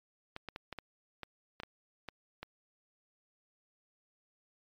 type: clicks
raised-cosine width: 0.3 ms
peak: -25 dBFS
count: 10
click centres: 0.364 / 0.487 / 0.561 / 0.727 / 0.787 / 1.233 / 1.601 / 1.634 / 2.087 / 2.43 s
effects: MP3 96 kbps